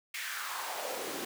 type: noise with high-pass filter sweep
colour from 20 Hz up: pink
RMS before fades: -38 dBFS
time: 0.14-1.25 s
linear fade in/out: 5 ms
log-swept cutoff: 2200 to 280 Hz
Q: 2.8
effects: none